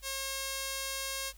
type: tone with band-pass filter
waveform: sawtooth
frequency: 540 Hz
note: C#5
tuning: 45 cents flat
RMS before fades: -37 dBFS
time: 0.02-1.33 s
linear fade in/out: 50 ms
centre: 7700 Hz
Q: 0.6
effects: added 50 Hz sine -52 dBFS peak until 1.37 s + white hiss -61 dBFS RMS until 1.37 s